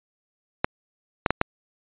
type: clicks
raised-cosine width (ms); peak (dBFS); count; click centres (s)
0.5; -4; 4; 0.645 / 1.262 / 1.306 / 1.414
effects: resampled to 8000 Hz